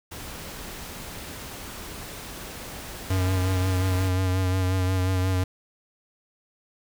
pink noise, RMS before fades -38 dBFS, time 0.11-4.09 s, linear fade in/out 10 ms
square tone with vibrato, 93 Hz, F#2, 9 cents sharp, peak -22 dBFS, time 3.1-5.44 s, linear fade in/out 5 ms, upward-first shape sine, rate 5.6 Hz, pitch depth 30 cents each way
effects none

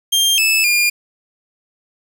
sawtooth tone with pitch steps, 3192 / 2617 / 2414 Hz, G7 / E7 / D7, +31 / -13 / +47 cents, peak -9 dBFS, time 0.12-0.9 s, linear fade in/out 10 ms, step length 260 ms, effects 7-bit

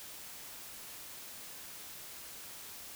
silence, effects white hiss -48 dBFS RMS until 2.95 s

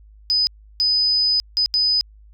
sine tone bursts at uneven times, 5000 Hz, D#8, 8 cents sharp, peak -15 dBFS, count 4, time 0.3-0.47 / 0.8-1.4 / 1.57-1.66 / 1.74-2.01 s, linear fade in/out 0 ms, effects added 52 Hz sine -44 dBFS peak until 2.33 s

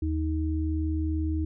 sine tone pair together, 78.6 / 314.4 Hz, D#2 / D#4, +18 / +18 cents, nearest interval 2 octaves, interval 2400 cents, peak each -26 / -30 dBFS, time 0.02-1.45 s, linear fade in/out 5 ms, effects none

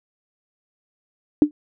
sine tone with exponential decay, 297.4 Hz, D4, 22 cents sharp, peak -5 dBFS, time 1.42-1.51 s, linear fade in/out 1 ms, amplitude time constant 18 ms, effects none

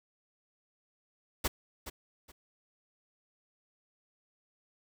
pink noise with echo, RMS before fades -30 dBFS, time 1.44-1.48 s, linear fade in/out 10 ms, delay 420 ms, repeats 2, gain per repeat -12 dB, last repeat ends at 2.32 s, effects none

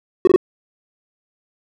triangle tone bursts, 370 Hz, F#4, in tune, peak -5 dBFS, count 3, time 0.25-0.361 s, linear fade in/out 2 ms, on 23 ms, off 21 ms, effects none

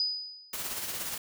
sine tone with exponential decay, 4973 Hz, D#8, 2 cents flat, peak -24 dBFS, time 0-0.69 s, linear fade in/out 1 ms, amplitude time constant 150 ms
white noise with tremolo, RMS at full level -34 dBFS, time 0.53-1.18 s, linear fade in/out 5 ms, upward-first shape sine, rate 17 Hz, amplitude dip 40%
effects none

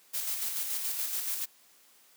blue noise with tremolo, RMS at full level -32 dBFS, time 0.13-1.46 s, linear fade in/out 20 ms, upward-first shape square, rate 7 Hz, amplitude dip 35%, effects white hiss -61 dBFS RMS until 2.16 s + high-pass 200 Hz 12 dB/octave

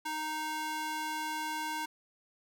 square tone with high-pass filter, 310 Hz, D#4, 6 cents flat, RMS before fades -36 dBFS, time 0.05-1.86 s, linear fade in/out 10 ms, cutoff 770 Hz, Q 1.4, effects none

